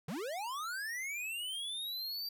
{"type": "linear sweep", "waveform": "square", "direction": "up", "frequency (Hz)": [130.81, 4703], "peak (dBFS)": -38, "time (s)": [0.08, 2.29], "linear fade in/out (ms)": 5, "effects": []}